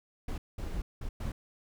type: noise bursts at uneven times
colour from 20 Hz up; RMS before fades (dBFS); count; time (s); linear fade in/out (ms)
brown; -35; 4; 0.28-0.38 / 0.58-0.82 / 1.01-1.09 / 1.2-1.32; 5
effects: none